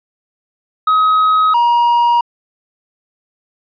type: tone pair in turn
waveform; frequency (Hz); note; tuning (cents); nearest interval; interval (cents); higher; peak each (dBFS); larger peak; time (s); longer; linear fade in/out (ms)
triangle; 1268 / 949.9; D#6 / A#5; +32 / +32; perfect fourth; 500; first; -7; neither; 0.87-1.54 / 1.54-2.21; neither; 5
effects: resampled to 11025 Hz